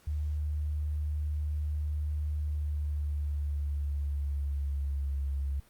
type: tone with pitch glide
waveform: sine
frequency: 75 to 69.17 Hz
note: D2 to C#2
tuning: +37 to -3 cents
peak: -29 dBFS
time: 0.07-5.6 s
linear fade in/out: 5 ms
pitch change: -140 cents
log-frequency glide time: 2.37-5.23 s
effects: pink hiss -62 dBFS RMS until 5.69 s + Opus 48 kbps